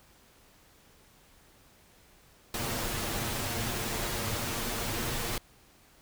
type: noise with comb filter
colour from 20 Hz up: pink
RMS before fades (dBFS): -33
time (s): 2.54-5.38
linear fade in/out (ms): 2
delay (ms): 8.6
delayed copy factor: +0.55
effects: pink hiss -60 dBFS RMS until 6.01 s